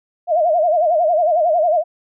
sine tone with vibrato, 659.3 Hz, E5, in tune, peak -12 dBFS, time 0.27-1.84 s, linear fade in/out 50 ms, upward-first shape sine, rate 11 Hz, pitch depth 150 cents each way, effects none

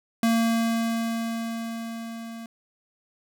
square tone with level ramp, 228.7 Hz, A#3, 33 cents flat, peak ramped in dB -19 to -37 dBFS, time 0.23-2.46 s, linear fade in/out 2 ms, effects none

